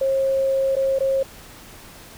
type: tone with dropouts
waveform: sine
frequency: 538 Hz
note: C5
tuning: 48 cents sharp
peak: -17 dBFS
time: 0.01-1.23 s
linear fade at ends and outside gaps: 5 ms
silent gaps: 0.755-0.765 / 0.988-1.005 s
effects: pink hiss -43 dBFS RMS until 2.17 s